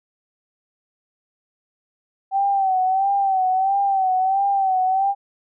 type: tone with vibrato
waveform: sine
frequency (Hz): 770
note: G5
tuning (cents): -31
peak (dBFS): -16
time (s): 2.31-5.15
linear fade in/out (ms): 50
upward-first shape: sine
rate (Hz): 1.5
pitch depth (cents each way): 63
effects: none